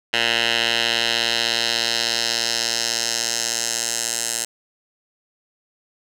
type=tone with band-pass filter sweep; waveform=10% pulse; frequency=116.54 Hz; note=A#2; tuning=in tune; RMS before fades=-22 dBFS; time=0.13-4.45 s; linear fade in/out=5 ms; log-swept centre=2800 to 8000 Hz; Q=1.9; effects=none